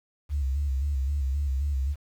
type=tone with vibrato; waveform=sine; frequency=69.3 Hz; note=C#2; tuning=in tune; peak=-23 dBFS; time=0.29-1.96 s; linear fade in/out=50 ms; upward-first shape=square; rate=3.8 Hz; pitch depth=72 cents each way; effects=tanh soft clip ceiling -19 dBFS + 9-bit